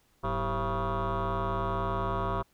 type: tone with frequency modulation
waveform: sine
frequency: 535 Hz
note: C5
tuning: 38 cents sharp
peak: -25 dBFS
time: 0.23-2.43 s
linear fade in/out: 20 ms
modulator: 144 Hz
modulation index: 4.9
effects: tanh soft clip ceiling -26 dBFS + pink hiss -68 dBFS RMS until 2.53 s